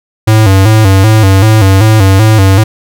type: tone with vibrato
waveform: square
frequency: 102.6 Hz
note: G#2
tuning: 21 cents flat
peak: -3 dBFS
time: 0.27-2.64 s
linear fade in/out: 10 ms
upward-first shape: square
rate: 2.6 Hz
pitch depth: 110 cents each way
effects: none